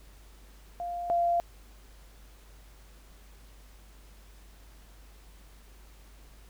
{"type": "tone pair in turn", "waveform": "sine", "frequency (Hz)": [698.5, 690.5], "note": ["F5", "F5"], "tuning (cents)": [0, -20], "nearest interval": "unison", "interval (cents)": 20, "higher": "first", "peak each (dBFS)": [-32, -23], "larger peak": "second", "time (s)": [[0.8, 1.1], [1.1, 1.4]], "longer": "neither", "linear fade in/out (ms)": 0, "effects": ["added 50 Hz sine -51 dBFS peak until 6.49 s", "pink hiss -59 dBFS RMS until 6.49 s"]}